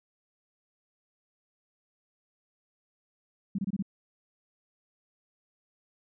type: tone bursts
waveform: sine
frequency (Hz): 196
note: G3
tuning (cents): 0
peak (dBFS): -27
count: 5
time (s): 3.55-3.825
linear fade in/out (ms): 5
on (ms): 35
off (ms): 25
effects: none

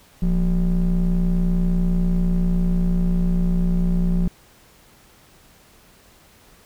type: ring-modulated tone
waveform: triangle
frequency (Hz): 102.8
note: G#2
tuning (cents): -17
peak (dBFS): -11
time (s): 0.22-4.28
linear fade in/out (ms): 5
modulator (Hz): 72.7
effects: pink hiss -52 dBFS RMS until 6.65 s

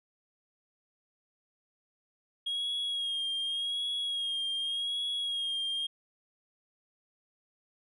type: tone with vibrato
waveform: sine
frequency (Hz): 3273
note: G#7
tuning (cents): -26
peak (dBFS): -28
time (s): 2.46-5.87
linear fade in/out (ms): 10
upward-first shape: sine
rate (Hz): 0.86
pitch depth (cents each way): 39
effects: tanh soft clip ceiling -29 dBFS

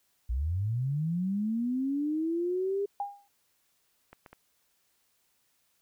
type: linear sweep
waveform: sine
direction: up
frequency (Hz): 55 to 406.6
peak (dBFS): -27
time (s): 0.29-2.86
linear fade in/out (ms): 10
type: tone with exponential decay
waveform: sine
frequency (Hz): 808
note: G#5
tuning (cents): -48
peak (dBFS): -27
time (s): 3-3.28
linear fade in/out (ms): 2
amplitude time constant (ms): 59
type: clicks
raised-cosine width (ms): 0.5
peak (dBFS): -33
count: 3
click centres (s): 4.13 / 4.262 / 4.33
effects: white hiss -72 dBFS RMS until 5.81 s

